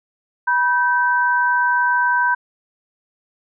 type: tone pair together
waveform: sine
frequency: 975.2 / 1548 Hz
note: B5 / G6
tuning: -22 / -22 cents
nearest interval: minor sixth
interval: 800 cents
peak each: -17 dBFS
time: 0.47-2.35 s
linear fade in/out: 10 ms
effects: none